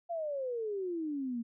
sine exponential sweep, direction down, 698.5 to 226.9 Hz, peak -33 dBFS, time 0.09-1.43 s, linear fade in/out 20 ms, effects none

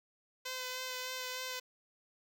5% pulse tone with vibrato, 510 Hz, C5, 44 cents flat, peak -27 dBFS, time 0.45-1.6 s, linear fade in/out 10 ms, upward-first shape sine, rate 3.3 Hz, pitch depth 16 cents each way, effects none

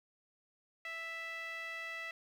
sawtooth tone with band-pass filter, 659.3 Hz, E5, in tune, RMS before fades -43 dBFS, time 0.85-2.11 s, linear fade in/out 2 ms, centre 2200 Hz, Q 4.4, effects 11-bit

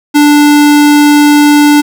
square tone, 293.7 Hz, D4, in tune, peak -3 dBFS, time 0.14-1.82 s, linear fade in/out 20 ms, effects none

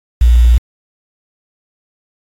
sine tone with quantisation, 59.2 Hz, A#1, 27 cents sharp, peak -4 dBFS, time 0.21-0.58 s, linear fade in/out 5 ms, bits 5, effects AAC 48 kbps

